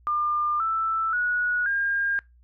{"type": "tone with pitch steps", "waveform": "sine", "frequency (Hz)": [1200, 1323.8, 1460.4, 1611.1], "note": ["D6", "E6", "F#6", "G6"], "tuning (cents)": [37, 7, -23, 47], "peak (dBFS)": -22, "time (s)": [0.07, 2.19], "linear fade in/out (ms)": 0, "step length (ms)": 530, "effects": ["noise-tail reverb RT60 0.2 s tail -23 dB re dry", "added 60 Hz sine -53 dBFS peak until 2.43 s"]}